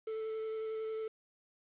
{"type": "tone with vibrato", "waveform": "triangle", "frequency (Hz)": 440, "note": "A4", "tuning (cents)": 0, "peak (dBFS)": -34, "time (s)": [0.07, 1.08], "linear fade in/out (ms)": 5, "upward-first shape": "sine", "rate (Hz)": 11, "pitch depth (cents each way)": 8, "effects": ["resampled to 8000 Hz", "10-bit"]}